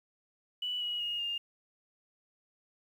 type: tone with pitch steps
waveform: sine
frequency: 2960 / 2911 / 2862 / 2815 Hz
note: F#7 / F#7 / F7 / F7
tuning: 0 / -29 / +42 / +13 cents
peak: -32 dBFS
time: 0.62-1.38 s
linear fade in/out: 5 ms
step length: 190 ms
effects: 10-bit